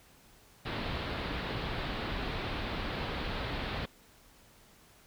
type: low-pass noise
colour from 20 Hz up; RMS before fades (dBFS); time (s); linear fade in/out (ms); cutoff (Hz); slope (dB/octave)
pink; -36; 0.65-3.86; 10; 4300; 48
effects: pink hiss -60 dBFS RMS until 5.06 s